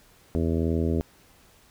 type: harmonic tone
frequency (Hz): 81.8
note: E2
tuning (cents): -13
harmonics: 1 / 2 / 3 / 4 / 5 / 6 / 7 / 8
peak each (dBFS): -26 / -30 / -28 / -31 / -31 / -37 / -39 / -42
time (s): 0.35-1.01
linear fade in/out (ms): 0
effects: pink hiss -57 dBFS RMS until 1.7 s